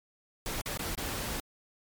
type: noise with dropouts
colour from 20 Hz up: pink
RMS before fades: -35 dBFS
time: 0.46-1.4 s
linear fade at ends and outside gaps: 1 ms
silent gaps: 0.614-0.659 / 0.774-0.792 / 0.951-0.977 s
effects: MP3 96 kbps